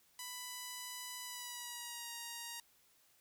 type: tone with pitch glide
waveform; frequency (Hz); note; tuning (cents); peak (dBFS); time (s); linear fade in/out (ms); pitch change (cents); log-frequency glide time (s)
5% pulse; 993 to 938.9; B5 to A#5; +9 to +12; -32; 0.19-2.6; 2; -97; 1.24-2.12
effects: white hiss -70 dBFS RMS until 3.2 s